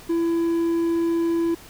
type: tone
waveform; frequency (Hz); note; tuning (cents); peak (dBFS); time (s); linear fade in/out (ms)
triangle; 334.8; E4; +27; -17; 0.09-1.55; 10
effects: pink hiss -45 dBFS RMS until 1.69 s